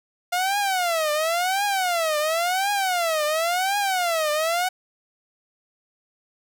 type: tone with vibrato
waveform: sawtooth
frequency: 700 Hz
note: F5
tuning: 4 cents sharp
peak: -17 dBFS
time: 0.32-4.69 s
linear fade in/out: 10 ms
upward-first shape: triangle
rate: 0.94 Hz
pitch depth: 290 cents each way
effects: none